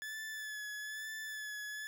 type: tone with vibrato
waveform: 40% pulse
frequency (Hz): 1725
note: A6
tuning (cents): -35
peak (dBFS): -40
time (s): 0.02-1.87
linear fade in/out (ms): 0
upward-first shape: sine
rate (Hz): 1.1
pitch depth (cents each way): 31
effects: none